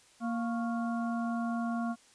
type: harmonic tone with a mistuned harmonic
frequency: 233.1 Hz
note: A#3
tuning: in tune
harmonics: 1 / 3 / 5 / 6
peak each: -31 / -38 / -42 / -44 dBFS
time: 0.2-1.96 s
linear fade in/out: 50 ms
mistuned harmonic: 5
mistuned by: -92 cents
effects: white hiss -61 dBFS RMS until 2.14 s + resampled to 22050 Hz